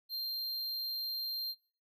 square tone, 4179 Hz, C8, 3 cents flat, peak -36 dBFS, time 0.09-1.55 s, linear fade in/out 50 ms, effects noise-tail reverb RT60 0.4 s tail -21 dB re dry

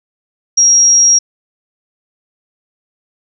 sine tone, 5640 Hz, F8, 16 cents sharp, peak -5 dBFS, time 0.57-1.19 s, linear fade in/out 10 ms, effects none

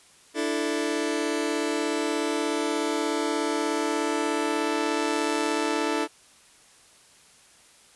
sawtooth chord, D suspended second, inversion none, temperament just, 293.7 / 330.4 / 440.5 Hz, D4 / E4 / A4, 0 / +4 / +2 cents, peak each -25 dBFS, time 0.34-6.08 s, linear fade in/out 50 ms, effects white hiss -55 dBFS RMS until 7.95 s + resampled to 24000 Hz

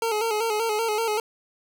25% pulse tone with vibrato, 440 Hz, A4, in tune, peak -19 dBFS, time 0.02-1.2 s, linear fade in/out 2 ms, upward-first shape square, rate 5.2 Hz, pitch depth 65 cents each way, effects none

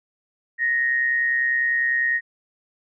sine tone with amplitude modulation, 1864 Hz, A#6, 1 cent flat, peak -16 dBFS, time 0.58-2.21 s, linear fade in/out 50 ms, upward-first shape sine, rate 130 Hz, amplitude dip 50%, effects none

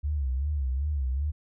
sine tone with vibrato, 69.3 Hz, C#2, in tune, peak -25 dBFS, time 0.03-1.32 s, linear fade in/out 20 ms, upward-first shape sine, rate 2.6 Hz, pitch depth 150 cents each way, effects none

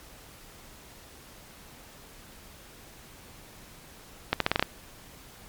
accelerating click train, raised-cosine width 0.3 ms, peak -6 dBFS, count 7, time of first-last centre 4.33-4.626 s, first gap 73 ms, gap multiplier 0.84, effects pink hiss -50 dBFS RMS until 5.48 s + MP3 96 kbps

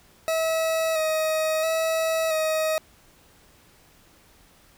40% pulse tone with vibrato, 638 Hz, D#5, 43 cents sharp, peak -21 dBFS, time 0.28-2.78 s, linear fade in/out 0 ms, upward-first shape square, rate 0.74 Hz, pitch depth 22 cents each way, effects pink hiss -56 dBFS RMS until 4.77 s

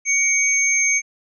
sine tone pair together, 2249 / 6361 Hz, C#7 / G8, +24 / +24 cents, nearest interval octave + tritone, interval 1800 cents, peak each -18 / -18 dBFS, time 0.05-1.02 s, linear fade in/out 50 ms, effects none

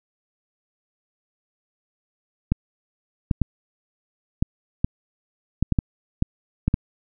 clicks, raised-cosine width 5 ms, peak -6 dBFS, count 11, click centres 2.52 / 3.312 / 3.417 / 4.425 / 4.845 / 5.626 / 5.723 / 5.788 / 6.224 / 6.68 / 6.741 s, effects none

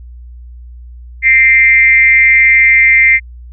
sine tone with frequency modulation, 2093 Hz, C7, in tune, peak -4 dBFS, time 1.22-3.2 s, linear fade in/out 50 ms, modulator 253 Hz, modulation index 0.57, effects added 60 Hz sine -29 dBFS peak until 3.52 s

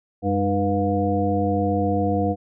sine tone cluster, 94.2 / 201.4 / 302.8 / 488.4 / 709 Hz, F#2 / G3 / D#4 / B4 / F5, +32 / +47 / -47 / -19 / +26 cents, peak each -25 dBFS, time 0.22-2.36 s, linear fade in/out 50 ms, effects none

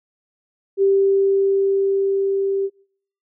sine tone with level ramp, 392 Hz, G4, in tune, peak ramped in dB -12 to -18 dBFS, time 0.77-2.7 s, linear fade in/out 50 ms, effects noise-tail reverb RT60 0.6 s tail -24 dB re dry

